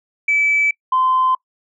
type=tone pair in turn; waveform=sine; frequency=2305 / 1032.1 Hz; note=D7 / C6; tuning=-33 / -24 cents; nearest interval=octave + major second; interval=1391 cents; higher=first; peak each=-12 dBFS; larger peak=neither; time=0.28-0.71 / 0.92-1.35 s; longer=neither; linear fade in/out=5 ms; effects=noise-tail reverb RT60 0.1 s tail -24 dB re dry + tanh soft clip ceiling -8 dBFS